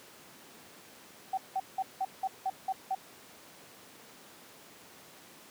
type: tone bursts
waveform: sine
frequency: 765 Hz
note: G5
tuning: 42 cents flat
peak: -28 dBFS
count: 8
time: 1.33-2.95 s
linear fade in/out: 5 ms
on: 45 ms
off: 180 ms
effects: pink hiss -53 dBFS RMS until 5.5 s + high-pass 200 Hz 12 dB/octave